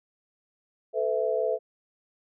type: chord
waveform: sine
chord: A suspended second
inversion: none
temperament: equal with one note detuned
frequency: 440 / 505.4 / 659.3 Hz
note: A4 / B4 / E5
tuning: 0 / +40 / 0 cents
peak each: -28 dBFS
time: 0.93-1.59 s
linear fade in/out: 50 ms
effects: none